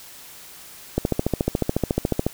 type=click train; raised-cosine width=2 ms; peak=-6 dBFS; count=19; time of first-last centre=0.98-2.266 s; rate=14 Hz; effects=white hiss -43 dBFS RMS until 2.33 s